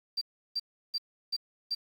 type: tone bursts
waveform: sine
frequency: 4699 Hz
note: D8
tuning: in tune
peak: -28 dBFS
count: 5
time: 0.17-1.75 s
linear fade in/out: 10 ms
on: 44 ms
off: 340 ms
effects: 9-bit